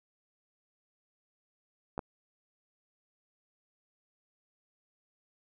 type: clicks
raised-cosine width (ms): 1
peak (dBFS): -22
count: 2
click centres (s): 1.979 / 1.992
effects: none